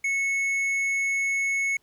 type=tone with tanh clipping; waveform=sine; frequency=2200 Hz; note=C#7; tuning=14 cents flat; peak=-24 dBFS; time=0.04-1.77 s; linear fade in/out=5 ms; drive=7 dB; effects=pink hiss -67 dBFS RMS until 1.82 s